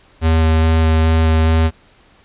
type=tone with vibrato; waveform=square; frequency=80.3 Hz; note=E2; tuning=45 cents flat; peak=-11 dBFS; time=0.21-1.71 s; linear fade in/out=50 ms; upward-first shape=square; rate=2.4 Hz; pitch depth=8 cents each way; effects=pink hiss -50 dBFS RMS until 2.24 s + resampled to 8000 Hz